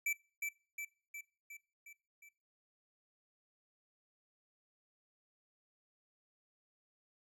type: tone with echo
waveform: square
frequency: 2321 Hz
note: D7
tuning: 21 cents flat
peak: -33 dBFS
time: 0.06-0.13 s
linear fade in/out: 5 ms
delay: 360 ms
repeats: 6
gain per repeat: -4 dB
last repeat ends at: 2.29 s
effects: noise-tail reverb RT60 0.4 s tail -23 dB re dry